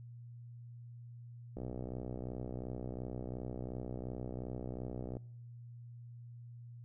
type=click train; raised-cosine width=2 ms; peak=-29 dBFS; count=227; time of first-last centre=1.57-5.169 s; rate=62.8 Hz; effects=noise-tail reverb RT60 0.8 s tail -25 dB re dry + added 119 Hz sine -48 dBFS peak until 6.84 s